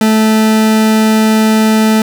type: tone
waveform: 40% pulse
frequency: 218.6 Hz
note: A3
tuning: 11 cents flat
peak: -6 dBFS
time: 0.01-2.02 s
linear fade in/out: 2 ms
effects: none